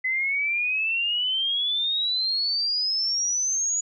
sine exponential sweep, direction up, 2020 to 6880 Hz, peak -22 dBFS, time 0.04-3.81 s, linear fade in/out 10 ms, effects none

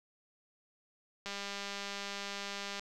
click train, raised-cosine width 0.2 ms, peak -23 dBFS, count 308, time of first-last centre 1.26-2.795 s, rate 200 Hz, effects none

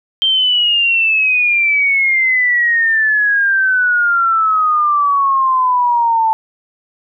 sine exponential sweep, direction down, 3162 to 880 Hz, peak -10 dBFS, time 0.22-6.33 s, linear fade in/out 0 ms, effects none

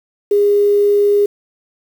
sine tone with quantisation, 408.9 Hz, G#4, 27 cents flat, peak -9 dBFS, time 0.31-1.26 s, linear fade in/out 5 ms, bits 6, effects none

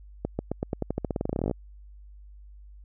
accelerating click train, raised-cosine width 2 ms, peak -14 dBFS, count 23, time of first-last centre 0.25-1.512 s, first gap 140 ms, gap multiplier 0.9, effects added 50 Hz sine -45 dBFS peak until 2.84 s

